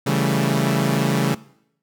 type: chord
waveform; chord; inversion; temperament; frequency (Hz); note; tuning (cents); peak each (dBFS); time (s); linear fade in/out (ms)
sawtooth; A dominant seventh; first; equal; 138.59 / 164.81 / 196 / 220; C#3 / E3 / G3 / A3; 0 / 0 / 0 / 0; -17 / -20 / -21 / -21; 0.06-1.35; 10
effects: noise-tail reverb RT60 0.7 s tail -20 dB re dry